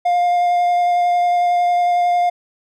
triangle tone with vibrato, 706 Hz, F5, 19 cents sharp, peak -11 dBFS, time 0.05-2.3 s, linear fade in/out 10 ms, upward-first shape sine, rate 11 Hz, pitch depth 10 cents each way, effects none

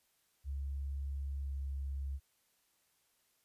sine tone with pitch glide, 69.3 to 68.66 Hz, C#2 to C#2, 0 to -16 cents, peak -36 dBFS, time 0.44-2.2 s, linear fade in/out 50 ms, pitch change -16 cents, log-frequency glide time 1.43-1.49 s, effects white hiss -75 dBFS RMS until 3.44 s + resampled to 32000 Hz

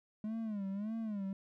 triangle tone with vibrato, 209.2 Hz, G#3, 13 cents sharp, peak -34 dBFS, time 0.24-1.33 s, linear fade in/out 2 ms, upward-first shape sine, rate 1.7 Hz, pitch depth 140 cents each way, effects none

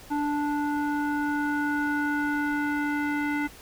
square tone with low-pass filter sweep, 292.9 Hz, D4, 5 cents flat, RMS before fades -27 dBFS, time 0.1-3.48 s, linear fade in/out 20 ms, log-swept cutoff 1100 to 1900 Hz, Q 4, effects pink hiss -48 dBFS RMS until 3.61 s

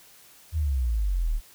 sine exponential sweep, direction down, 83 to 35.4 Hz, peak -22 dBFS, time 0.52-1.41 s, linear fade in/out 50 ms, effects white hiss -53 dBFS RMS until 1.54 s

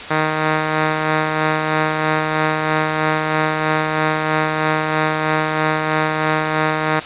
5% pulse tone with tremolo, 155.56 Hz, D#3, in tune, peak -3 dBFS, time 0.1-7 s, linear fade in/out 10 ms, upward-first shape sine, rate 3.1 Hz, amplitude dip 35%, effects white hiss -30 dBFS RMS until 7.05 s + resampled to 8000 Hz

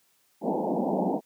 pink band-pass noise, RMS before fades -27 dBFS, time 0.41-1.21 s, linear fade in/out 50 ms, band 170 to 900 Hz, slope 96 dB/octave, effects white hiss -67 dBFS RMS until 1.25 s + high-pass 100 Hz 12 dB/octave

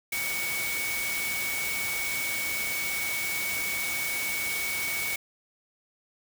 sine tone in noise, 2239 Hz, C#7, 17 cents sharp, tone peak -30 dBFS, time 0.12-5.16 s, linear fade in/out 5 ms, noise white, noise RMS -33 dBFS, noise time 0.12-5.16 s, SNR 0 dB, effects none

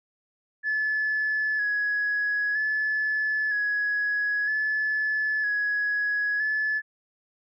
sine tone with vibrato, 1700 Hz, G#6, 40 cents sharp, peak -22 dBFS, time 0.63-6.82 s, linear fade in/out 50 ms, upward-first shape square, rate 0.52 Hz, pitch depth 26 cents each way, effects tanh soft clip ceiling -19 dBFS

